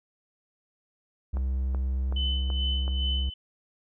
triangle tone, 65.2 Hz, C2, 5 cents flat, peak -23 dBFS, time 1.33-3.3 s, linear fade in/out 10 ms
click train, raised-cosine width 1 ms, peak -25 dBFS, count 5, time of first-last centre 1.37-2.879 s, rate 2.65 Hz
sine tone with tremolo, 3024 Hz, F#7, 37 cents sharp, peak -28 dBFS, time 2.16-3.34 s, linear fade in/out 5 ms, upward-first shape sine, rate 2.4 Hz, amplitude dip 70%
effects none

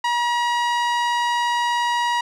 sawtooth tone with low-pass filter, 957 Hz, A#5, 45 cents sharp, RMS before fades -21 dBFS, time 0.04-2.21 s, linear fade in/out 5 ms, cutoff 5600 Hz, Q 0.52, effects none

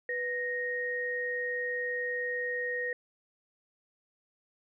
sine tone pair together, 493 / 1864.7 Hz, B4 / A#6, -3 / 0 cents, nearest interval octave + major seventh, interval 2303 cents, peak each -35 / -32 dBFS, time 0.09-2.93 s, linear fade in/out 2 ms, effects none

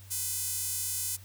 sawtooth tone with high-pass filter, 504 Hz, B4, 35 cents sharp, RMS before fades -33 dBFS, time 0.1-1.17 s, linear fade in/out 20 ms, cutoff 8600 Hz, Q 1.2, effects added 96 Hz sine -48 dBFS peak until 1.24 s + white hiss -56 dBFS RMS until 1.24 s

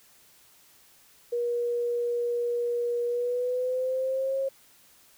sine tone with pitch glide, 478.3 to 540 Hz, A#4 to C#5, +44 to -45 cents, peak -25 dBFS, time 1.32-4.49 s, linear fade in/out 10 ms, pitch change +211 cents, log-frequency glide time 3.06-4.38 s, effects white hiss -58 dBFS RMS until 5.17 s

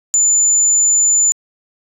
sine tone, 7040 Hz, A8, in tune, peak -8 dBFS, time 0.14-1.32 s, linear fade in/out 0 ms, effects tanh soft clip ceiling -6 dBFS

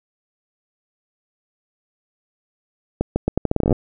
accelerating click train, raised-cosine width 2 ms, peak -4 dBFS, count 15, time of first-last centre 3.01-3.727 s, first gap 150 ms, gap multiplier 0.8, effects none

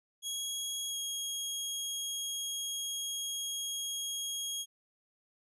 20% pulse tone with pitch glide, 3311 to 3282 Hz, G#7 to G#7, -6 to -21 cents, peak -29 dBFS, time 0.22-4.66 s, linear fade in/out 50 ms, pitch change -15 cents, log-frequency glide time 0.89-0.96 s, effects none

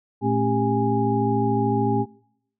sine tone cluster, 115.4 / 217.4 / 271 / 397.3 / 827 Hz, A#2 / A3 / C#4 / G4 / G#5, -17 / -21 / -39 / +23 / -8 cents, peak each -25 dBFS, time 0.21-2.06 s, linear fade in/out 50 ms, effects noise-tail reverb RT60 0.8 s tail -25 dB re dry

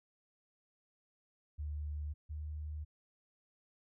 sine tone pair in turn, 74.5 / 75.98 Hz, D2 / D#2, +25 / -41 cents, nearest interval unison, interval 34 cents, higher second, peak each -37 / -39 dBFS, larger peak first, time 1.58-2.14 / 2.29-2.85 s, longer neither, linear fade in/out 20 ms, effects none

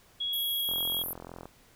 sine tone with pitch glide, 3328 to 3303 Hz, G#7 to G#7, +3 to -10 cents, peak -29 dBFS, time 0.2-1.03 s, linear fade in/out 10 ms, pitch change -13 cents, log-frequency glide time 0.36-0.79 s
white band-pass noise, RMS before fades -36 dBFS, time 0.33-1.13 s, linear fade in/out 2 ms, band 11000 to 14000 Hz, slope 96 dB/octave
click train, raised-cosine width 1 ms, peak -28 dBFS, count 34, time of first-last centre 0.69-1.456 s, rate 43.1 Hz
effects pink hiss -60 dBFS RMS until 1.75 s

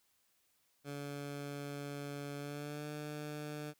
15% pulse tone with pitch glide, 143 to 149.42 Hz, D3 to D3, -46 to +30 cents, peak -35 dBFS, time 0.84-3.74 s, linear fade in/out 50 ms, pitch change +76 cents, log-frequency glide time 2.37-2.88 s, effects white hiss -75 dBFS RMS until 3.79 s

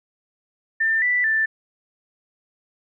sine tone with pitch steps, 1791 / 1974 / 1769 Hz, A6 / B6 / A6, +30 / -1 / +9 cents, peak -17 dBFS, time 0.8-1.46 s, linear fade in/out 10 ms, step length 220 ms, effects none

